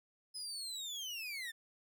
30% pulse linear sweep, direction down, 5100 to 1760 Hz, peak -38 dBFS, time 0.34-1.52 s, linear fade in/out 20 ms, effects none

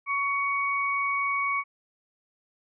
sine tone pair together, 1119 / 2238 Hz, C#6 / C#7, +16 / +16 cents, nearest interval octave, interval 1200 cents, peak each -27 dBFS, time 0.06-1.64 s, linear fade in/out 50 ms, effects none

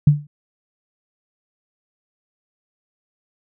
sine tone with exponential decay, 146.83 Hz, D3, in tune, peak -4 dBFS, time 0.07-0.27 s, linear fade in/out 5 ms, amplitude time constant 42 ms, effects none

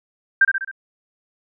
sine tone with echo, 1575 Hz, G6, 8 cents sharp, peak -9 dBFS, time 0.41-0.45 s, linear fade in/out 5 ms, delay 66 ms, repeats 4, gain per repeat -5 dB, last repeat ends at 0.714 s, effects none

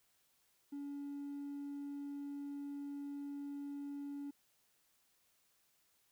triangle tone, 284 Hz, C#4, 42 cents sharp, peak -39 dBFS, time 0.72-4.31 s, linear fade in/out 10 ms, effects tanh soft clip ceiling -37 dBFS + white hiss -75 dBFS RMS until 6.11 s

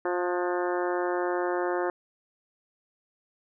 harmonic tone with a mistuned harmonic, 177.5 Hz, F3, 28 cents sharp, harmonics 2 / 3 / 4 / 5 / 6 / 7 / 8 / 9 / 10, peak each -28 / -32 / -34 / -36 / -38 / -39 / -40 / -41 / -42 dBFS, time 0.05-1.9 s, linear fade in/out 2 ms, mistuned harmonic 8, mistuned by +40 cents, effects none

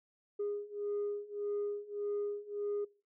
sine beating tone pair, 409.8 / 411.5 Hz, G#4 / G#4, -23 / -16 cents, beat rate 1.7 Hz, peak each -38 / -36 dBFS, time 0.39-2.85 s, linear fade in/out 10 ms, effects noise-tail reverb RT60 0.4 s tail -24 dB re dry + tanh soft clip ceiling -30 dBFS

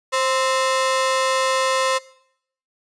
sawtooth ring-modulated tone, 784 Hz, G5, in tune, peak -11 dBFS, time 0.12-1.99 s, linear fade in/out 20 ms, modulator 257 Hz, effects noise-tail reverb RT60 0.7 s tail -20 dB re dry + resampled to 22050 Hz

